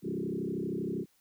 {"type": "tone with frequency modulation", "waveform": "sine", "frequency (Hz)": 279.7, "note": "C#4", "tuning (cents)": 16, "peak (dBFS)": -31, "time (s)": [0.02, 1.06], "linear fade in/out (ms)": 50, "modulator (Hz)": 32.7, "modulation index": 3.8, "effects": ["white hiss -69 dBFS RMS until 1.2 s"]}